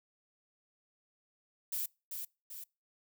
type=noise with echo; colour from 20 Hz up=violet; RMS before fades=-36 dBFS; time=1.72-1.86 s; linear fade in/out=5 ms; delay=390 ms; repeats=2; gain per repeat=-5 dB; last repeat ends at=2.64 s; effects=noise-tail reverb RT60 0.3 s tail -26 dB re dry